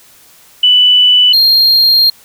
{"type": "tone pair in turn", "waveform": ["sine", "triangle"], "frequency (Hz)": [2979, 4213], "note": ["F#7", "C8"], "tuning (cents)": [11, 11], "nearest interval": "tritone", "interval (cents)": 600, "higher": "second", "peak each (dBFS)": -4, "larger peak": "neither", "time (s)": [[0.63, 1.33], [1.33, 2.1]], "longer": "second", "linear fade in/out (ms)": 5, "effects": ["white hiss -43 dBFS RMS until 2.24 s"]}